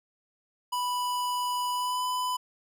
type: tone with pitch glide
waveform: square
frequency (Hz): 987.8 to 1001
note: B5 to B5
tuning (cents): 0 to +23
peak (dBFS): -28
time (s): 0.72-2.37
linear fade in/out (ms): 10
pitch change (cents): +23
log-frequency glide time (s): 1.72-2.03
effects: none